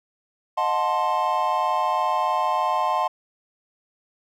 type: chord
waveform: triangle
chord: D# diminished seventh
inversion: none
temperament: equal with one note detuned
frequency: 622.3 / 725.2 / 880 / 1046.5 Hz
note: D#5 / F#5 / A5 / C6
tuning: 0 / -35 / 0 / 0 cents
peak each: -27 / -24 / -23 / -22 dBFS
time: 0.57-3.08 s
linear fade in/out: 10 ms
effects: none